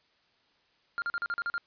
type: tone bursts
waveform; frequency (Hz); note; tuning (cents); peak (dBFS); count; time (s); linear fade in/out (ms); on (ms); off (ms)
triangle; 1400; F6; +4; -27; 8; 0.98-1.58; 0; 40; 40
effects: white hiss -68 dBFS RMS until 1.66 s + resampled to 11025 Hz